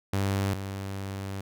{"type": "tone pair in turn", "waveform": "sawtooth", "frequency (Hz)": [98.2, 97.63], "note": ["G2", "G2"], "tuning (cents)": [4, -7], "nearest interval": "unison", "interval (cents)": 11, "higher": "first", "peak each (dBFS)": [-21, -29], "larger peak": "first", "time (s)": [[0.13, 0.54], [0.54, 1.41]], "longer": "second", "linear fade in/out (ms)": 5, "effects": []}